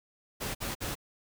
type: noise bursts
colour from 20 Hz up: pink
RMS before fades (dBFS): -35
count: 3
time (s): 0.4-0.954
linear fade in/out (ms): 20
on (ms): 150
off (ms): 52
effects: none